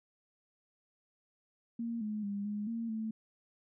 sine tone with pitch steps, 232.2 / 212.4 / 201.8 / 207.9 / 229.7 / 220.3 Hz, A#3 / G#3 / G#3 / G#3 / A#3 / A3, -7 / +39 / -49 / +2 / -25 / +2 cents, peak -34 dBFS, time 1.79-3.11 s, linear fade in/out 5 ms, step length 220 ms, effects none

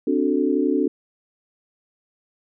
sine chord, D dominant seventh, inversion third, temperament equal, 261.6 / 293.7 / 370 / 440 Hz, C4 / D4 / F#4 / A4, 0 / 0 / 0 / 0 cents, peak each -23 / -21 / -24 / -25 dBFS, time 0.07-0.88 s, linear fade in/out 5 ms, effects none

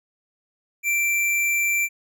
square tone, 2349 Hz, D7, in tune, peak -20 dBFS, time 0.83-1.89 s, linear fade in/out 50 ms, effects none

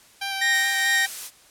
10% pulse tone with vibrato, 784 Hz, G5, in tune, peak -18 dBFS, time 0.21-1.07 s, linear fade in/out 10 ms, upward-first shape square, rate 4.7 Hz, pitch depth 11 cents each way
40% pulse tone with tremolo, 1864.7 Hz, A#6, in tune, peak -17 dBFS, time 0.41-1.06 s, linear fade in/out 10 ms, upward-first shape triangle, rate 2.3 Hz, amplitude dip 50%
blue noise, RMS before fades -31 dBFS, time 0.51-1.31 s, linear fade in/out 50 ms
effects white hiss -53 dBFS RMS until 1.5 s + low-pass 11000 Hz 12 dB/octave

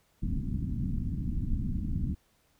pink low-pass noise, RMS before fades -31 dBFS, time 0.22-2.15 s, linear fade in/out 10 ms, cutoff 270 Hz, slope 48 dB/octave, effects pink hiss -69 dBFS RMS until 2.59 s

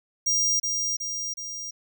square tone with echo, 5700 Hz, F8, 34 cents sharp, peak -21 dBFS, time 0.26-0.6 s, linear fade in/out 10 ms, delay 370 ms, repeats 3, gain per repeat -4 dB, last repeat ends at 1.71 s, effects none

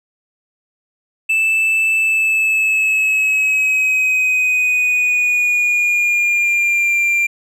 triangle tone with pitch glide, 2637 to 2377 Hz, E7 to D7, 0 to +20 cents, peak -11 dBFS, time 1.29-7.27 s, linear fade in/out 10 ms, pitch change -180 cents, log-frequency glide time 1.99-6.96 s, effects none

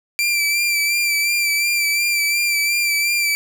sawtooth tone with vibrato, 2349 Hz, D7, in tune, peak -13 dBFS, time 0.19-3.35 s, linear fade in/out 0 ms, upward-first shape sine, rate 2.8 Hz, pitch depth 33 cents each way, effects none

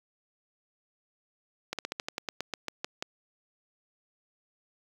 slowing click train, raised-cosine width 0.2 ms, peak -15 dBFS, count 13, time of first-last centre 1.73-3.025 s, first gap 57 ms, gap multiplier 1.11, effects high-pass 100 Hz 12 dB/octave + 7-bit

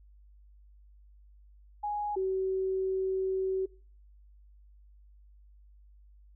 sine tone pair in turn, 830.6 / 379.5 Hz, G#5 / F#4, 0 / +44 cents, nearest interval octave + major second, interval 1356 cents, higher first, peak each -30 / -27 dBFS, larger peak second, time 1.83-2.16 / 2.16-3.66 s, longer second, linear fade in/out 10 ms, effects noise-tail reverb RT60 0.4 s tail -22 dB re dry + added 50 Hz sine -54 dBFS peak until 6.35 s

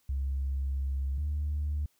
sine tone pair in turn, 67.9 / 73.9 Hz, C#2 / D2, -35 / +11 cents, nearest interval minor second, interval 146 cents, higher second, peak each -27 dBFS, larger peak neither, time 0.09-1.18 / 1.18-1.86 s, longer first, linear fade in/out 5 ms, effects tanh soft clip ceiling -25 dBFS + white hiss -71 dBFS RMS until 1.99 s

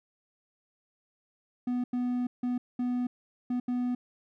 triangle tone bursts at uneven times, 246.9 Hz, B3, in tune, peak -25 dBFS, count 6, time 1.67-1.84 / 1.93-2.27 / 2.43-2.58 / 2.79-3.07 / 3.5-3.6 / 3.68-3.95 s, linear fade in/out 5 ms, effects none

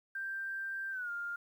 sine tone with pitch glide, 1576 to 1404.1 Hz, G6 to F6, +9 to +9 cents, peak -36 dBFS, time 0.15-1.36 s, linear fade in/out 5 ms, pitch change -200 cents, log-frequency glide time 0.91-1.1 s, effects 11-bit

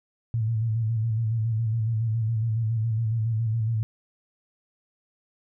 sine tone with vibrato, 112.3 Hz, A2, 36 cents sharp, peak -22 dBFS, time 0.34-3.83 s, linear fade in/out 0 ms, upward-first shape square, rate 7.2 Hz, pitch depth 50 cents each way, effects none

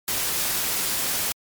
white noise, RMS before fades -25 dBFS, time 0.08-1.32 s, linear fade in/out 0 ms, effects MP3 96 kbps

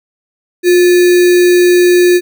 sine tone with sample-and-hold, 355.9 Hz, F4, 33 cents sharp, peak -4 dBFS, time 0.63-2.21 s, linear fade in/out 50 ms, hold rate 2100 Hz, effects none

